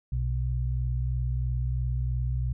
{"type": "tone pair together", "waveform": "sine", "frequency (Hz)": [61.41, 124.4], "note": ["B1", "B2"], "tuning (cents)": [-9, 13], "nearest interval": "octave", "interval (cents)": 1222, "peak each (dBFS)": [-27, -29], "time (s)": [0.12, 2.53], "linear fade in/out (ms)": 5, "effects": []}